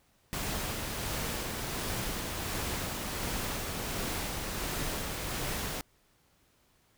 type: noise with tremolo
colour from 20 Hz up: pink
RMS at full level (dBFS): -34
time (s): 0.33-5.81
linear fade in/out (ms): 0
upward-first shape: sine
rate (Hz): 1.4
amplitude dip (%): 25
effects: pink hiss -68 dBFS RMS until 6.97 s

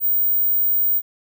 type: tone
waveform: sine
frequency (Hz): 15090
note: A#9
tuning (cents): +20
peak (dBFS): -15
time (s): 0-1.02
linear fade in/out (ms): 50
effects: none

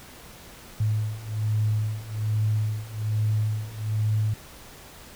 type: beating tone pair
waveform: sine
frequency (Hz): 106.8 / 108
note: G#2 / A2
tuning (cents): +49 / -32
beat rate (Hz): 1.2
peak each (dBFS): -27 / -25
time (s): 0.8-4.34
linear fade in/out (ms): 5
effects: pink hiss -46 dBFS RMS until 5.15 s

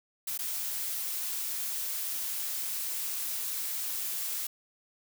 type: noise with dropouts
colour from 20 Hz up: blue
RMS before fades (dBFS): -34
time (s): 0.27-4.47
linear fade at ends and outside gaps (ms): 5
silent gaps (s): 0.377-0.389
effects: none

